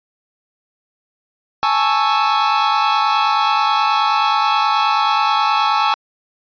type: chord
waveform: 45% pulse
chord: A major seventh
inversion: third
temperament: equal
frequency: 830.6 / 880 / 1108.7 / 1318.5 Hz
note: G#5 / A5 / C#6 / E6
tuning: 0 / 0 / 0 / 0 cents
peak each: -19 dBFS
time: 1.63-5.94 s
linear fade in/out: 0 ms
effects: resampled to 11025 Hz